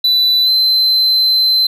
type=tone with pitch glide; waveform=triangle; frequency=3982 to 4075 Hz; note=B7 to C8; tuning=+14 to -47 cents; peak=-8 dBFS; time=0.04-1.67 s; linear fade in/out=5 ms; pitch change=+39 cents; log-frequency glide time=0.43-0.49 s; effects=none